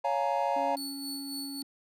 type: chord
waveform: triangle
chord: Bb minor seventh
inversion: first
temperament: just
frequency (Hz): 559.4 / 699.2 / 839.1 / 932.3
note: Db5 / F5 / Ab5 / Bb5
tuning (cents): +16 / +2 / +18 / 0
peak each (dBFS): -30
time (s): 0.04-0.76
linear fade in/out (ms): 10
type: tone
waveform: triangle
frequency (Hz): 277.2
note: C#4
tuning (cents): 0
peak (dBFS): -36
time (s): 0.56-1.63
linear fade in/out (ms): 5
type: tone with tremolo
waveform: sawtooth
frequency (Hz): 4435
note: C#8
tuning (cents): 0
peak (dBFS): -33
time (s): 0.77-1.62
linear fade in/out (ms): 0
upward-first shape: sine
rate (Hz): 3.7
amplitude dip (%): 50
effects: none